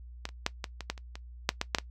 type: clicks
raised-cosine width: 0.2 ms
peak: -16 / -29 / -9 / -16 / -20 / -13 / -29 / -24 / -6 / -11 / -6 / -12 dBFS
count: 12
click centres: 0.254 / 0.29 / 0.464 / 0.642 / 0.807 / 0.9 / 0.978 / 1.155 / 1.491 / 1.614 / 1.748 / 1.785 s
effects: noise-tail reverb RT60 0.1 s tail -19 dB re dry + added 60 Hz sine -44 dBFS peak until 1.9 s